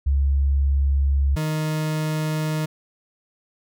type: tone pair in turn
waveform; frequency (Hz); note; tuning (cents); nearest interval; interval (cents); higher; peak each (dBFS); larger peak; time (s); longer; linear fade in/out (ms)
sine / 40% pulse; 69.3 / 155.19; C#2 / D#3; 0 / -4; octave + major second; 1396; second; -16 / -21; first; 0.06-1.36 / 1.36-2.66; neither; 10
effects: none